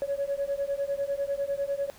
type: beating tone pair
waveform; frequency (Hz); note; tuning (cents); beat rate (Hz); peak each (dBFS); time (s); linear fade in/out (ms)
sine; 554.4 / 564.4; C#5 / C#5; 0 / +31; 10; -29; 0.02-1.9; 0
effects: tanh soft clip ceiling -22 dBFS + pink hiss -53 dBFS RMS until 1.98 s